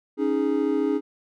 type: chord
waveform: triangle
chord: C# suspended second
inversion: none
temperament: equal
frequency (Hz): 277.2 / 311.1 / 415.3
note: C#4 / D#4 / G#4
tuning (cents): 0 / 0 / 0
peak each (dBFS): -23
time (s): 0.17-1.01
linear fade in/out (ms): 50
effects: none

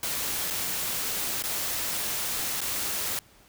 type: noise with dropouts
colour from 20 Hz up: white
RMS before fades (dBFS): -30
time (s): 0.03-3.19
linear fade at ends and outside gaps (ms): 1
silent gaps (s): 0.502-0.507 / 1.423-1.438 / 2.606-2.615
effects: pink hiss -57 dBFS RMS until 3.48 s

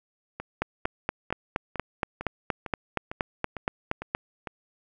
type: two click trains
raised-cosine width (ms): 0.5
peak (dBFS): -10 / -19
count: 16 / 10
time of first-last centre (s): 0.62-4.149 / 0.4-4.472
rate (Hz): 4.25 / 2.21
effects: none

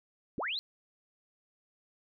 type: linear sweep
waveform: sine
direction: up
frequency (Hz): 146.83 to 4300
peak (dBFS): -32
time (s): 0.38-0.59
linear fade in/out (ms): 0
effects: none

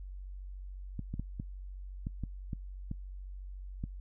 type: clicks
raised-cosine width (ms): 5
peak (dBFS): -24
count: 9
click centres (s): 0.993 / 1.14 / 1.196 / 1.399 / 2.069 / 2.237 / 2.532 / 2.914 / 3.839
effects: noise-tail reverb RT60 0.1 s tail -24 dB re dry + added 47 Hz sine -41 dBFS peak until 4 s

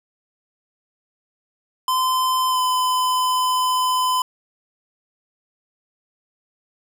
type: tone with pitch glide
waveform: square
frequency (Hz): 1028 to 1014.4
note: C6 to B5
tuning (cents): -31 to +46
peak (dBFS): -18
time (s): 1.88-4.22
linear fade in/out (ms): 2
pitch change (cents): -23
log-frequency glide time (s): 2.49-2.59
effects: none

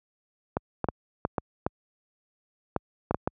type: clicks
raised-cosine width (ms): 1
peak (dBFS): -11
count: 10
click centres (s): 0.569 / 0.843 / 0.887 / 1.251 / 1.382 / 1.665 / 2.763 / 3.11 / 3.145 / 3.275
effects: high-pass 60 Hz 12 dB/octave

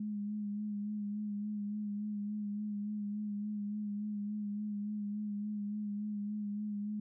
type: tone with vibrato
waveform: sine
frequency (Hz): 207.7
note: G#3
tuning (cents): 0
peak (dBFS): -35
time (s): 0-7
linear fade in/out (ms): 5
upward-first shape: sine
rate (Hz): 3.5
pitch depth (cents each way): 31
effects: none

